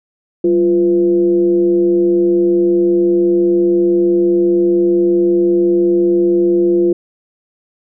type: tone with frequency modulation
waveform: sine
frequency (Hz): 347.7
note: F4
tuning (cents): -8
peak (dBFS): -9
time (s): 0.44-6.93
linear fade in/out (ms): 5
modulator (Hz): 155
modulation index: 0.48
effects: none